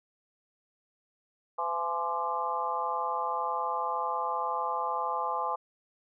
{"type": "harmonic tone with a mistuned harmonic", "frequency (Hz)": 169.2, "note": "E3", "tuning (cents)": 45, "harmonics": [3, 4, 5, 6, 7], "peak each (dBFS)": [-38, -38, -33, -33, -35], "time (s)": [1.58, 5.56], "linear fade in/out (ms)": 10, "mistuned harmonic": 6, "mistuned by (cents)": 46, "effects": []}